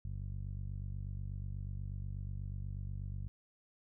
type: tone with low-pass filter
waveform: 15% pulse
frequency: 48.23 Hz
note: G1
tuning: 27 cents flat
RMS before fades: -41 dBFS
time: 0.05-3.28 s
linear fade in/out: 0 ms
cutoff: 110 Hz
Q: 1.2
effects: none